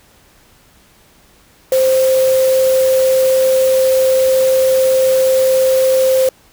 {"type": "tone in noise", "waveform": "sine", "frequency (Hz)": 523.3, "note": "C5", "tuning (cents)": 0, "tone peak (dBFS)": -9, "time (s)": [1.72, 6.29], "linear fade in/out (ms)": 2, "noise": "white", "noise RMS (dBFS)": -25, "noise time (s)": [1.72, 6.29], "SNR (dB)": 13, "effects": ["pink hiss -49 dBFS RMS until 6.52 s"]}